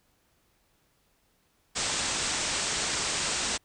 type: low-pass noise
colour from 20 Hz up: white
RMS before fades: -30 dBFS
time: 1.75-3.58 s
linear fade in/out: 20 ms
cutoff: 8600 Hz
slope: 96 dB/octave
effects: pink hiss -69 dBFS RMS until 3.64 s